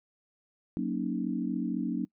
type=chord; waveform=sine; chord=D# minor seventh; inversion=first; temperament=equal; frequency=185 / 233.1 / 277.2 / 311.1 Hz; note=F#3 / A#3 / C#4 / D#4; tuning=0 / 0 / 0 / 0 cents; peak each=-34 / -33 / -34 / -36 dBFS; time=0.77-2.05 s; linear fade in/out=0 ms; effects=noise-tail reverb RT60 0.1 s tail -24 dB re dry